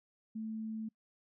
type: tone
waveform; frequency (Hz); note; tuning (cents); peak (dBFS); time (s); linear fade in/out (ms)
sine; 220; A3; 0; -37; 0.35-0.89; 10
effects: noise-tail reverb RT60 0.1 s tail -26 dB re dry